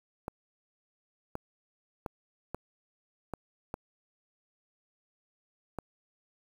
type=clicks; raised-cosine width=1 ms; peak=-21 dBFS; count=7; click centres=0.281 / 1.354 / 2.062 / 2.546 / 3.337 / 3.741 / 5.787 s; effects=8-bit